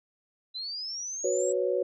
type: linear sweep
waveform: sine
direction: up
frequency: 3951 to 7760 Hz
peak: -33 dBFS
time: 0.54-1.53 s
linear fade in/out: 20 ms
type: chord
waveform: sine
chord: F# suspended fourth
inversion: none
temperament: equal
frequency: 370 / 493.9 / 554.4 Hz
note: F#4 / B4 / C#5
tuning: 0 / 0 / 0 cents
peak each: -29 dBFS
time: 1.24-1.83 s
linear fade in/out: 5 ms
effects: none